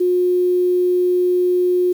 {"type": "tone with quantisation", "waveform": "sine", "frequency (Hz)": 360, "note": "F#4", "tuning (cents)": -47, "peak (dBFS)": -13, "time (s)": [0, 1.93], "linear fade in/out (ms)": 10, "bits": 7, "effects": []}